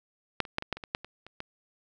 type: clicks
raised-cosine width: 0.3 ms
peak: -8 / -28 / -11 / -20 / -13 / -25 / -23 / -11 / -26 / -30 / -21 dBFS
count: 11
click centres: 0.403 / 0.452 / 0.584 / 0.624 / 0.727 / 0.77 / 0.838 / 0.949 / 1.046 / 1.266 / 1.404 s
effects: none